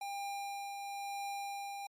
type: tone with tremolo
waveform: square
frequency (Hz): 800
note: G5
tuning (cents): +35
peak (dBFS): -38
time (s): 0.01-1.87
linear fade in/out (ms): 5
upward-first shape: triangle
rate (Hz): 0.99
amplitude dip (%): 35
effects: MP3 64 kbps